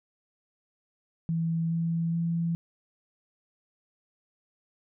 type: tone with pitch steps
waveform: sine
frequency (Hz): 164.81 / 166.34 / 167.88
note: E3 / E3 / E3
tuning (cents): 0 / +16 / +32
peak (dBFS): -25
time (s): 1.29-2.55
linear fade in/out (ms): 0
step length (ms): 420
effects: none